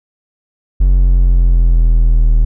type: exponential sweep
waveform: triangle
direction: down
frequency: 46.25 to 38.89 Hz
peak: -4 dBFS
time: 0.8-2.45 s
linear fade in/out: 10 ms
effects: none